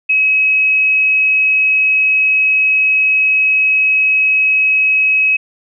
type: tone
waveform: sine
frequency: 2556 Hz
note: D#7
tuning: 46 cents sharp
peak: -9 dBFS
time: 0.09-5.37 s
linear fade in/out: 10 ms
effects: none